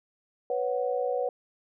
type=chord; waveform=sine; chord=B suspended second; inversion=none; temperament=equal; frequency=493.9 / 554.4 / 740 Hz; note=B4 / C#5 / F#5; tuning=0 / 0 / 0 cents; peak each=-28 / -31 / -33 dBFS; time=0.5-1.29 s; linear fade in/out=2 ms; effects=none